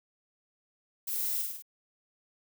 violet noise with echo, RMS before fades -34 dBFS, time 1.07-1.42 s, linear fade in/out 10 ms, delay 51 ms, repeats 4, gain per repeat -3 dB, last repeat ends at 1.624 s, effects none

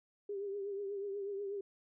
sine tone with vibrato, 400 Hz, G4, 35 cents sharp, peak -37 dBFS, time 0.29-1.61 s, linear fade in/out 5 ms, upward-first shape triangle, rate 8.2 Hz, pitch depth 61 cents each way, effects none

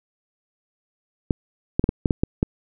clicks, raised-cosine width 3 ms, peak -5 dBFS, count 8, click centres 1.308 / 1.795 / 1.841 / 1.891 / 2.058 / 2.108 / 2.235 / 2.429 s, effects none

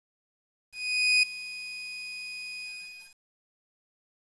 30% pulse tone with ADSR envelope, 2489 Hz, D#7, in tune, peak -16 dBFS, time 0.72-3.18 s, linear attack 510 ms, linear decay 5 ms, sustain -18 dB, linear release 540 ms, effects resampled to 24000 Hz + 9-bit

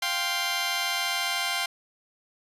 10% pulse chord, F suspended second, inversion none, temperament just, 698.5 / 785.8 / 1047.7 Hz, F5 / G5 / C6, 0 / +4 / +2 cents, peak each -23 dBFS, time 0.02-1.66 s, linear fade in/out 5 ms, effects resampled to 32000 Hz + 9-bit

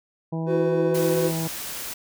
harmonic tone, 162.7 Hz, E3, 22 cents flat, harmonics 1 / 2 / 3 / 4 / 5 / 6, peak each -26 / -32 / -36 / -38 / -40 / -42 dBFS, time 0.32-1.48 s, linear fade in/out 10 ms
triangle chord, E suspended second, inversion none, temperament equal with one note detuned, 329.6 / 370 / 503.7 Hz, E4 / F#4 / B4, 0 / 0 / +34 cents, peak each -27 / -22 / -21 dBFS, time 0.46-1.32 s, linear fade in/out 50 ms
white noise, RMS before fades -33 dBFS, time 0.94-1.94 s, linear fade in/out 10 ms
effects none

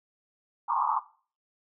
pink band-pass noise, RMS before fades -27 dBFS, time 0.68-1 s, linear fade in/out 20 ms, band 840 to 1200 Hz, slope 96 dB/octave, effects noise-tail reverb RT60 0.4 s tail -17 dB re dry

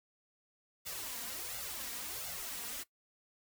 white noise with flanger, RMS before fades -42 dBFS, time 0.85-2.84 s, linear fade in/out 20 ms, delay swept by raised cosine 1.4 to 4.3 ms, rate 1.4 Hz, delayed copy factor +0.8, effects noise-tail reverb RT60 0.1 s tail -18 dB re dry

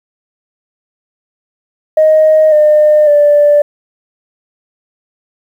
sine tone with pitch steps, 624 / 604.8 / 586.3 Hz, D#5 / D#5 / D5, +5 / -49 / -3 cents, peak -3 dBFS, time 1.97-3.62 s, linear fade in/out 5 ms, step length 550 ms, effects tanh soft clip ceiling 0 dBFS + 7-bit

